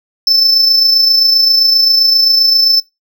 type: tone with amplitude modulation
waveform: triangle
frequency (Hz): 5280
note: E8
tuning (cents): +2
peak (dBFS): -4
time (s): 0.27-2.8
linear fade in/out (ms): 2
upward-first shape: sine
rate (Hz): 27.6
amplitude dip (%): 45
effects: noise-tail reverb RT60 0.2 s tail -21 dB re dry